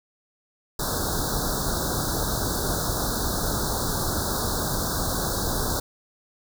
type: band-stop noise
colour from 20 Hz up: pink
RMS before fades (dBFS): -26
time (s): 0.79-5.8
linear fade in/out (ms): 5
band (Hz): 1600 to 3700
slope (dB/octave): 96
effects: none